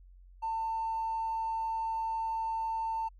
triangle tone, 897 Hz, A5, 33 cents sharp, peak -27 dBFS, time 0.42-3.09 s, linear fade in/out 20 ms, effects tanh soft clip ceiling -28 dBFS + added 45 Hz sine -52 dBFS peak until 3.19 s

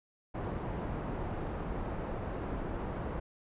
pink low-pass noise, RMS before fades -37 dBFS, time 0.34-3.2 s, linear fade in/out 10 ms, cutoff 1000 Hz, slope 12 dB/octave, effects resampled to 8000 Hz

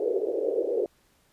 white band-pass noise, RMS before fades -27 dBFS, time 0-0.86 s, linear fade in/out 2 ms, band 380 to 500 Hz, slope 48 dB/octave, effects pink hiss -65 dBFS RMS until 1.32 s + resampled to 32000 Hz

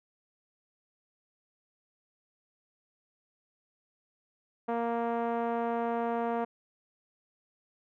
5% pulse tone with low-pass filter, 233.3 Hz, A#3, 2 cents sharp, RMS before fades -31 dBFS, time 4.68-6.45 s, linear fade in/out 10 ms, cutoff 710 Hz, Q 1.3, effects none

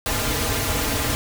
pink noise with comb filter, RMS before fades -23 dBFS, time 0.06-1.15 s, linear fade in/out 0 ms, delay 5.4 ms, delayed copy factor -0.95, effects none

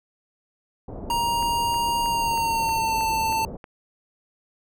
pink low-pass noise, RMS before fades -35 dBFS, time 0.88-3.57 s, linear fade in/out 5 ms, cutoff 750 Hz, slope 24 dB/octave
square tone with pitch glide, 939 to 891.4 Hz, A#5 to A5, +12 to +22 cents, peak -22 dBFS, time 1.1-3.45 s, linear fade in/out 2 ms, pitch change -90 cents, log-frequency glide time 2.03-3 s
click train, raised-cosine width 0.5 ms, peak -26 dBFS, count 9, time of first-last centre 1.11-3.642 s, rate 3.16 Hz
effects none

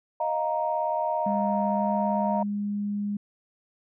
sine chord, Eb suspended second, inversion none, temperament just, 622.3 / 700 / 933.4 Hz, Eb5 / F5 / Bb5, 0 / +4 / +2 cents, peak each -28 / -30 / -27 dBFS, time 0.2-2.43 s, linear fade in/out 5 ms
sine tone with pitch glide, 202.9 to 204.8 Hz, G#3 to G#3, -40 to -24 cents, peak -26 dBFS, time 1.26-3.17 s, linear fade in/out 5 ms, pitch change +16 cents, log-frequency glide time 1.74-1.85 s
effects tanh soft clip ceiling -12 dBFS

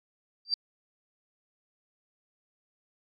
sine tone with exponential growth, 4692 Hz, D8, 2 cents flat, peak -20 dBFS, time 0.45-0.54 s, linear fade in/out 2 ms, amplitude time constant 18 ms, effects AAC 64 kbps

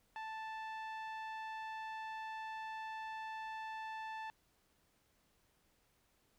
sawtooth tone with low-pass filter, 880 Hz, A5, in tune, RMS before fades -45 dBFS, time 0.16-4.3 s, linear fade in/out 0 ms, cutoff 2500 Hz, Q 0.84, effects pink hiss -75 dBFS RMS until 6.38 s

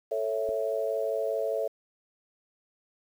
sine chord, A major, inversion none, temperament equal with one note detuned, 441.8 / 554.4 / 659.3 Hz, A4 / C#5 / E5, +7 / 0 / 0 cents, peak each -31 dBFS, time 0.11-1.68 s, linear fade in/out 10 ms
clicks, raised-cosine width 2 ms, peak -32 dBFS, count 2, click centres 0.489 / 0.492 s
effects 9-bit

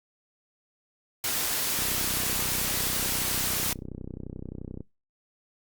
white noise, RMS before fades -28 dBFS, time 1.24-3.73 s, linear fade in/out 2 ms
click train, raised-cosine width 3 ms, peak -24 dBFS, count 96, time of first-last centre 1.79-4.806 s, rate 31.5 Hz
effects noise-tail reverb RT60 0.2 s tail -26 dB re dry + Opus 48 kbps

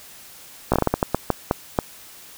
slowing click train, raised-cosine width 1 ms, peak -3 dBFS, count 12, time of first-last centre 0.72-1.788 s, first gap 16 ms, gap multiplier 1.33, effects white hiss -44 dBFS RMS until 2.37 s

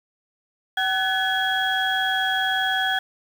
sine tone cluster, 762 / 1507 / 1707 / 3307 Hz, G5 / F#6 / G#6 / G#7, -49 / +31 / +47 / -8 cents, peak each -25 dBFS, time 0.77-2.99 s, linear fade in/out 5 ms, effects tanh soft clip ceiling -11 dBFS + 7-bit

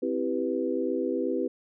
sine chord, C major seventh, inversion none, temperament equal, 261.6 / 329.6 / 392 / 493.9 Hz, C4 / E4 / G4 / B4, 0 / 0 / 0 / 0 cents, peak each -31 dBFS, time 0.02-1.48 s, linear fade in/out 10 ms, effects none

